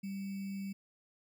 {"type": "tone with sample-and-hold", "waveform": "sine", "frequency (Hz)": 196, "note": "G3", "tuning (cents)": 0, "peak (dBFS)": -37, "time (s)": [0.03, 0.73], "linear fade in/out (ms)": 10, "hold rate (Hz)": 2450, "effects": []}